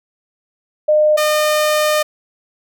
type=tone pair in turn; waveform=sine / sawtooth; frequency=608 / 608 Hz; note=D#5 / D#5; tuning=-40 / -40 cents; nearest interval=unison; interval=0 cents; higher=neither; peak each=-9 dBFS; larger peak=neither; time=0.88-1.17 / 1.17-2.03 s; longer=second; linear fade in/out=10 ms; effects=none